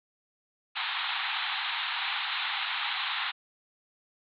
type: band-pass noise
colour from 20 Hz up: white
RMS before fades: -32 dBFS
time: 0.75-3.32 s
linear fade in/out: 20 ms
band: 760 to 4000 Hz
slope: 96 dB/octave
effects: none